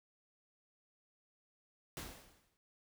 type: noise with exponential decay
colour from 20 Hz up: pink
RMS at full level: -43 dBFS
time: 1.97-2.57 s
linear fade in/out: 0 ms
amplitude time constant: 130 ms
effects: none